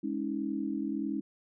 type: chord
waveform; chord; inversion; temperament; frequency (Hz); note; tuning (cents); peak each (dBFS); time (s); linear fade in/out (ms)
sine; Ab suspended fourth; none; equal with one note detuned; 207.7 / 277.2 / 318.6; Ab3 / Db4 / Eb4; 0 / 0 / +41; -36 / -34 / -35; 0.03-1.21; 10
effects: none